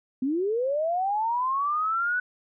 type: linear sweep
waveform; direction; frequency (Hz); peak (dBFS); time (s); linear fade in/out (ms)
sine; up; 247.9 to 1497; -23; 0.22-2.2; 5
effects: none